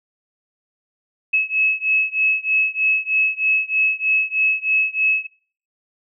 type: beating tone pair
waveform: sine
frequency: 2580 / 2583.2 Hz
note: E7 / E7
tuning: -38 / -36 cents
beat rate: 3.2 Hz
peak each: -19 dBFS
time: 1.33-5.27 s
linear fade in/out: 10 ms
effects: noise-tail reverb RT60 0.5 s tail -22 dB re dry